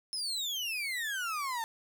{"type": "exponential sweep", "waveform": "35% pulse", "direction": "down", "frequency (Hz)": [5274, 884], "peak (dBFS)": -31, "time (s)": [0.13, 1.64], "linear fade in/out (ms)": 0, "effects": []}